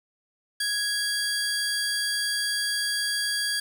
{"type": "tone pair together", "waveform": "30% pulse", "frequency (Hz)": [1661.2, 4711], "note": ["G#6", "D8"], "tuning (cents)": [0, 5], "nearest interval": "octave + tritone", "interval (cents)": 1805, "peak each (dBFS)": -25, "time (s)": [0.6, 3.6], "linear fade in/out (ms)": 5, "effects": ["10-bit"]}